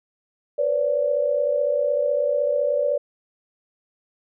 sine tone cluster, 488.2 / 522 / 578 Hz, B4 / C5 / D5, -20 / -4 / -28 cents, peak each -26 / -27 / -20 dBFS, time 0.58-2.98 s, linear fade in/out 10 ms, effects none

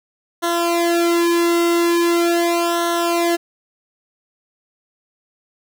sawtooth tone with flanger, 341.6 Hz, F4, 38 cents flat, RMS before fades -17 dBFS, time 0.42-3.37 s, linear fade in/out 20 ms, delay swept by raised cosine 0.41 to 1.71 ms, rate 0.41 Hz, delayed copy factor -1, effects none

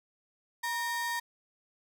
45% pulse ring-modulated tone, 1396.9 Hz, F6, in tune, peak -28 dBFS, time 0.63-1.2 s, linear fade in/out 10 ms, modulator 443 Hz, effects none

